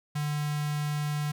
square tone with notch filter, 148.2 Hz, D3, 16 cents sharp, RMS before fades -30 dBFS, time 0.15-1.32 s, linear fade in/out 10 ms, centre 410 Hz, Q 0.91, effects none

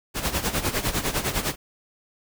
pink noise with tremolo, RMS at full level -23 dBFS, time 0.14-1.56 s, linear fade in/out 50 ms, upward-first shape sine, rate 9.9 Hz, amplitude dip 75%, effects none

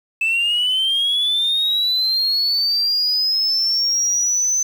sine linear sweep, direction up, 2621 to 6160 Hz, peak -14 dBFS, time 0.21-4.63 s, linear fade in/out 5 ms, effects tanh soft clip ceiling -13 dBFS + 7-bit

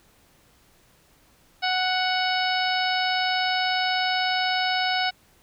harmonic tone with a mistuned harmonic, 740 Hz, F#5, in tune, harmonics 1 / 2 / 3 / 4 / 5 / 6 / 7, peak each -25 / -28 / -30 / -31 / -32 / -33 / -33 dBFS, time 1.62-5.11 s, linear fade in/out 20 ms, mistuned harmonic 5, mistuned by +47 cents, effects pink hiss -59 dBFS RMS until 5.42 s

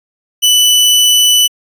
sawtooth tone, 2981 Hz, F#7, 12 cents sharp, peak -3 dBFS, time 0.42-1.48 s, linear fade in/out 20 ms, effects resampled to 32000 Hz

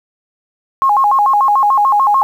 sine tone with vibrato, 944 Hz, A#5, 22 cents sharp, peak -8 dBFS, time 0.82-2.23 s, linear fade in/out 0 ms, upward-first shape square, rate 6.8 Hz, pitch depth 230 cents each way, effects 7-bit

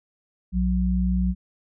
sine tone pair together, 61.2 / 183.39 Hz, B1 / F#3, -15 / -15 cents, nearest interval octave + perfect fifth, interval 1900 cents, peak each -22 dBFS, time 0.52-1.35 s, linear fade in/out 50 ms, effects none

